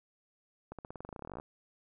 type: accelerating click train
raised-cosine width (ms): 1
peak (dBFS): -29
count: 21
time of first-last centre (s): 0.72-1.399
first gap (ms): 67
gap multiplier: 0.92
effects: none